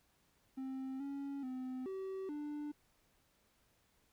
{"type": "tone with pitch steps", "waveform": "triangle", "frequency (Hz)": [264.2, 279, 256.7, 382.7, 295.8], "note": ["C4", "C#4", "C4", "G4", "D4"], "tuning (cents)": [17, 11, -33, -42, 13], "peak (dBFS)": -38, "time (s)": [0.57, 2.72], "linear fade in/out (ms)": 10, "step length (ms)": 430, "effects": ["pink hiss -74 dBFS RMS until 4.12 s"]}